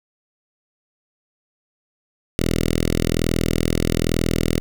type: tone with notch filter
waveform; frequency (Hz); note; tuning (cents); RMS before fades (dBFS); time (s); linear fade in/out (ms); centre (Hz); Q
5% pulse; 41.12; E1; -4; -20; 2.39-4.6; 0; 1000; 0.65
effects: none